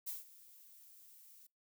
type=noise with ADSR envelope; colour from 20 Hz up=violet; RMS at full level=-41 dBFS; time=0.06-1.47 s; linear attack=18 ms; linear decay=160 ms; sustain=-19 dB; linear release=5 ms; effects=noise-tail reverb RT60 0.2 s tail -24 dB re dry